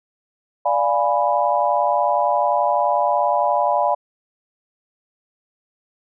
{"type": "chord", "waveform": "sine", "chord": "D diminished seventh", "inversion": "none", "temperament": "equal", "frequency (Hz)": [587.3, 698.5, 830.6, 987.8], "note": ["D5", "F5", "Ab5", "Cb6"], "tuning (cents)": [0, 0, 0, 0], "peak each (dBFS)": -21, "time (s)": [0.65, 3.95], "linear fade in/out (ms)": 10, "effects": []}